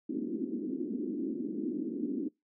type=band-pass noise; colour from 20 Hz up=white; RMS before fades=-35 dBFS; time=0.09-2.29 s; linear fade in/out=10 ms; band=220 to 340 Hz; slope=48 dB/octave; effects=noise-tail reverb RT60 0.2 s tail -25 dB re dry